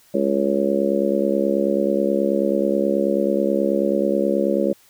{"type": "harmonic tone", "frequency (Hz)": 69.3, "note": "C#2", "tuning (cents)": 0, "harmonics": [3, 4, 5, 6, 7, 8], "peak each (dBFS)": [-23, -26, -23, -27, -25, -22], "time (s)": [0.14, 4.73], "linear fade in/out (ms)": 5, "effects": ["white hiss -54 dBFS RMS until 4.89 s"]}